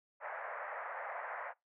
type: band-pass noise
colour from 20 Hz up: pink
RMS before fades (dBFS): -43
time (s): 0.2-1.54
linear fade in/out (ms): 50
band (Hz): 560 to 2000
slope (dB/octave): 48
effects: noise-tail reverb RT60 0.2 s tail -23 dB re dry